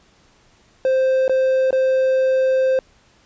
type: tone with dropouts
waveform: triangle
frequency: 523.3 Hz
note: C5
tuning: in tune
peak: -12 dBFS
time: 0.85-2.79 s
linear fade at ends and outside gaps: 1 ms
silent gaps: 1.28-1.295 / 1.707-1.728 s
effects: pink hiss -55 dBFS RMS until 3.25 s + resampled to 16000 Hz